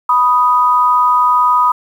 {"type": "tone pair together", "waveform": "sine", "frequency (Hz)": [986.3, 1244.5], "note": ["B5", "D#6"], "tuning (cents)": [-3, 0], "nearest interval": "major third", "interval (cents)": 403, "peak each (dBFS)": -11, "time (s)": [0.09, 1.72], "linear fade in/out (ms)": 5, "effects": ["7-bit"]}